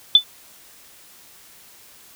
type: tone with exponential decay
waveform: sine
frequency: 3500 Hz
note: A7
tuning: 10 cents flat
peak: -3 dBFS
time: 0.15-0.24 s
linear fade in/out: 2 ms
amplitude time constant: 18 ms
effects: white hiss -48 dBFS RMS until 2.15 s